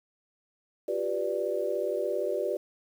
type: chord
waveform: sine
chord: G dominant seventh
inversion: third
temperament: equal with one note detuned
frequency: 354.7 / 392 / 493.9 / 587.3 Hz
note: F4 / G4 / B4 / D5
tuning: +27 / 0 / 0 / 0 cents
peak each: -35 / -32 / -33 / -31 dBFS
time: 0.88-2.57 s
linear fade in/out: 5 ms
effects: 9-bit